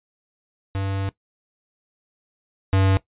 square tone pair in turn, 97.5 / 96.1 Hz, G2 / G2, -9 / -34 cents, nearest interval unison, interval 25 cents, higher first, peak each -24 / -16 dBFS, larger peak second, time 0.75-1.09 / 2.73-2.97 s, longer first, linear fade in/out 0 ms, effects noise-tail reverb RT60 0.1 s tail -18 dB re dry + resampled to 8000 Hz

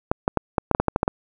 clicks, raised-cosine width 1 ms, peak -4 dBFS, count 11, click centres 0.115 / 0.279 / 0.373 / 0.582 / 0.713 / 0.749 / 0.8 / 0.883 / 0.961 / 1.031 / 1.079 s, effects none

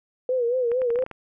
sine tone with vibrato, 491 Hz, B4, 10 cents flat, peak -20 dBFS, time 0.29-1.04 s, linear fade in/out 2 ms, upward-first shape sine, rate 4.4 Hz, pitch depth 93 cents each way
clicks, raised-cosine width 0.5 ms, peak -23 dBFS, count 8, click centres 0.717 / 0.818 / 0.904 / 0.958 / 0.989 / 1.024 / 1.064 / 1.113 s
effects none

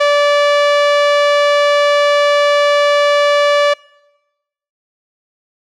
sawtooth tone, 580 Hz, D5, 22 cents flat, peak -5 dBFS, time 0-3.74 s, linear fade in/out 10 ms, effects noise-tail reverb RT60 1.0 s tail -24 dB re dry + low-pass 4000 Hz 12 dB/octave

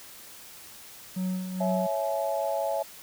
triangle tone with tremolo, 185 Hz, F#3, in tune, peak -24 dBFS, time 1.16-1.87 s, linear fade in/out 10 ms, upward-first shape sine, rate 2.3 Hz, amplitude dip 55%
sine chord, C# minor, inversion none, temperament equal with one note detuned, 554.4 / 659.3 / 851.5 Hz, C#5 / E5 / G#5, 0 / 0 / +43 cents, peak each -30 / -29 / -32 dBFS, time 1.6-2.83 s, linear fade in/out 10 ms
effects white hiss -47 dBFS RMS until 3.02 s

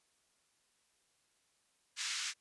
white band-pass noise, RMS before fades -39 dBFS, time 1.96-2.34 s, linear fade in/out 50 ms, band 1400 to 6900 Hz, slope 24 dB/octave, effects white hiss -75 dBFS RMS until 2.4 s + resampled to 24000 Hz

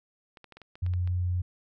clicks, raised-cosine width 0.3 ms, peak -32 dBFS, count 9, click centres 0.372 / 0.443 / 0.523 / 0.57 / 0.617 / 0.755 / 0.864 / 0.937 / 1.075 s
sine tone, 89.6 Hz, F2, 45 cents sharp, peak -25 dBFS, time 0.82-1.42 s, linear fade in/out 10 ms
effects none

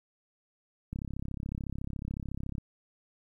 click train, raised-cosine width 5 ms, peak -24 dBFS, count 57, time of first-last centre 0.93-2.582 s, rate 33.9 Hz, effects 11-bit

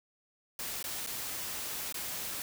white noise with dropouts, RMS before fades -38 dBFS, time 0.59-2.42 s, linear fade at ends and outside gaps 1 ms, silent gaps 0.827-0.841 / 1.064-1.072 / 1.925-1.943 s, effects none

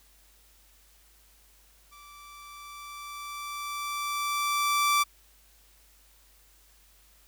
sawtooth tone with level ramp, 1166 Hz, D6, 13 cents flat, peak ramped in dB -46 to -17 dBFS, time 1.91-5.04 s, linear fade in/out 20 ms, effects added 50 Hz sine -61 dBFS peak until 7.27 s + white hiss -61 dBFS RMS until 7.27 s

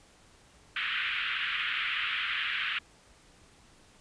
white band-pass noise, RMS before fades -32 dBFS, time 0.76-2.79 s, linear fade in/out 5 ms, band 1300 to 3200 Hz, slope 48 dB/octave, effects pink hiss -59 dBFS RMS until 4 s + resampled to 22050 Hz

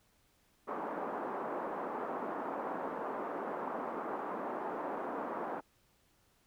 white band-pass noise, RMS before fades -39 dBFS, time 0.67-5.61 s, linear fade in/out 20 ms, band 230 to 1100 Hz, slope 24 dB/octave, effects pink hiss -71 dBFS RMS until 6.46 s

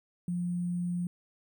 sine tone with sample-and-hold, 175.9 Hz, F3, 13 cents sharp, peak -29 dBFS, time 0.28-1.07 s, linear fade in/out 2 ms, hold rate 8820 Hz, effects none

